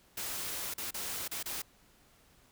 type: noise with dropouts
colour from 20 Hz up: white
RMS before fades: -38 dBFS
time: 0.17-1.62 s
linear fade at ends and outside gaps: 5 ms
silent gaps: 0.739-0.779 / 0.908-0.942 / 1.279-1.313 / 1.429-1.457 s
effects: pink hiss -64 dBFS RMS until 2.51 s